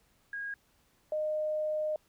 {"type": "tone pair in turn", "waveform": "sine", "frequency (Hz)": [1636, 613.9], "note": ["G#6", "D#5"], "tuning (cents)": [-26, -23], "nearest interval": "octave + perfect fourth", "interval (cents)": 1697, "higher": "first", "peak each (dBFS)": [-35, -29], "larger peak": "second", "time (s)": [[0.33, 0.54], [1.12, 1.96]], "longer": "second", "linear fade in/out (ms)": 2, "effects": ["pink hiss -69 dBFS RMS until 2.08 s"]}